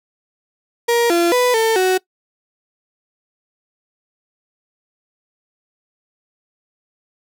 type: tone with pitch steps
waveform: 35% pulse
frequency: 471.5 / 342.7 / 495.6 / 447.6 / 372.2 Hz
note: A#4 / F4 / B4 / A4 / F#4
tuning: +20 / -33 / +6 / +30 / +10 cents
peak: -11 dBFS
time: 0.88-1.98 s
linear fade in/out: 10 ms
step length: 220 ms
effects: noise-tail reverb RT60 0.1 s tail -21 dB re dry